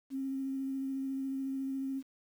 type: tone with vibrato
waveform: sine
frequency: 268.8 Hz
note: C4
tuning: 47 cents sharp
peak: -33 dBFS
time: 0.1-2.03 s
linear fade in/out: 50 ms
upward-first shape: sine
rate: 14 Hz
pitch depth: 14 cents each way
effects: 10-bit